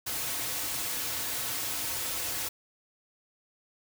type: noise with comb filter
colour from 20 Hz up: white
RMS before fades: -33 dBFS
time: 0.06-2.49 s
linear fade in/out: 10 ms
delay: 5 ms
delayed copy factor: -0.6
effects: none